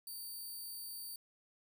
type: tone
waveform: 5% pulse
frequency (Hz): 4607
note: D8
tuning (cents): -34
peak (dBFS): -37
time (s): 0.07-1.16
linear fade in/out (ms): 2
effects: none